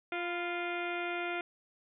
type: harmonic tone with a mistuned harmonic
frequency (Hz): 349.3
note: F4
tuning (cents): 0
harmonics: 1 / 2 / 3 / 4 / 5 / 6 / 7 / 8 / 9 / 10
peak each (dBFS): -38 / -39 / -50 / -40 / -50 / -42 / -42 / -51 / -53 / -53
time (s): 0.12-1.41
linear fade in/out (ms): 2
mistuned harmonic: 3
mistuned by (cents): -56
effects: none